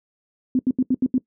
sine tone bursts, 256.6 Hz, C4, 34 cents flat, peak -15 dBFS, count 6, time 0.55-1.181 s, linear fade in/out 2 ms, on 41 ms, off 77 ms, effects noise-tail reverb RT60 0.1 s tail -20 dB re dry

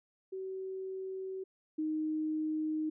sine tone pair in turn, 379.7 / 310.7 Hz, F#4 / D#4, +45 / -2 cents, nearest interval minor third, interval 347 cents, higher first, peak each -37 / -31 dBFS, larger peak second, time 0.32-1.44 / 1.78-2.9 s, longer neither, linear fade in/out 10 ms, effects none

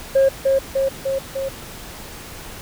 sine tone with echo, 540 Hz, C#5, 45 cents flat, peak -9 dBFS, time 0.15-0.29 s, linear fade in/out 10 ms, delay 300 ms, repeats 4, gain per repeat -3 dB, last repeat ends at 1.49 s, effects tanh soft clip ceiling -9 dBFS + pink hiss -36 dBFS RMS until 2.61 s

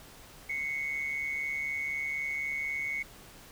sine tone pair together, 2062 / 2206 Hz, C7 / C#7, -26 / -9 cents, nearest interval minor second, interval 117 cents, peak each -37 / -31 dBFS, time 0.49-3.03 s, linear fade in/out 10 ms, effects tanh soft clip ceiling -25 dBFS + pink hiss -52 dBFS RMS until 3.51 s

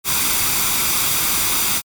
white noise with comb filter, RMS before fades -18 dBFS, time 0.04-1.82 s, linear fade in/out 50 ms, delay 0.84 ms, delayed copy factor +0.5, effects MP3 96 kbps

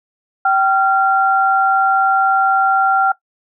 sine tone pair together, 774.5 / 1380 Hz, G5 / F6, -21 / -21 cents, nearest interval minor seventh, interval 1000 cents, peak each -13 dBFS, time 0.45-3.12 s, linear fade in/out 5 ms, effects noise-tail reverb RT60 0.1 s tail -18 dB re dry

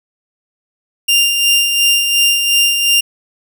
sawtooth tone with tremolo, 2794 Hz, F7, in tune, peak -5 dBFS, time 1.08-3.01 s, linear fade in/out 10 ms, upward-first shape sine, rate 2.8 Hz, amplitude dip 45%, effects none

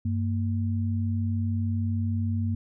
sine tone pair together, 96.7 / 230 Hz, G2 / A#3, -23 / -23 cents, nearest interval octave + minor third, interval 1500 cents, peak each -25 / -30 dBFS, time 0.05-2.55 s, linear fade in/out 5 ms, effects none

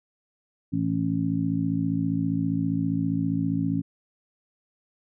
harmonic tone, 55 Hz, A1, in tune, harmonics 2 / 3 / 4 / 5, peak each -31 / -27 / -32 / -26 dBFS, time 0.72-3.82 s, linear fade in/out 20 ms, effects none

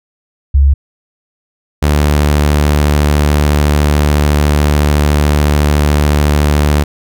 sine / sawtooth tone pair in turn, 69.3 / 73.85 Hz, C#2 / D2, 0 / +10 cents, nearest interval minor second, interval 110 cents, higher second, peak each -4 dBFS, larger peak neither, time 0.54-0.74 / 1.82-6.84 s, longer second, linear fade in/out 10 ms, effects none

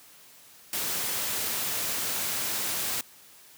white noise, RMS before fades -30 dBFS, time 0.73-3.01 s, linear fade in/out 2 ms, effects white hiss -53 dBFS RMS until 3.57 s + high-pass 80 Hz 12 dB/octave

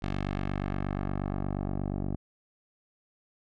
10% pulse tone with low-pass filter sweep, 48.46 Hz, G1, 19 cents flat, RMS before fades -32 dBFS, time 0.02-2.16 s, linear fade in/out 10 ms, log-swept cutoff 3800 to 510 Hz, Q 0.87, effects none

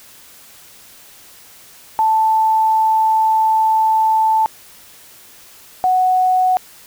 sine tone pair in turn, 880 / 740 Hz, A5 / F#5, 0 / 0 cents, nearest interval minor third, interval 300 cents, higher first, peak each -11 dBFS, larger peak neither, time 1.99-4.46 / 5.84-6.57 s, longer first, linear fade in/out 0 ms, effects white hiss -43 dBFS RMS until 6.86 s

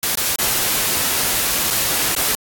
white noise with dropouts, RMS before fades -19 dBFS, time 0.03-2.35 s, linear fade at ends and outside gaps 1 ms, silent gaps 0.154-0.173 / 0.358-0.387 / 1.703-1.707 / 2.151-2.164 s, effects AAC 64 kbps

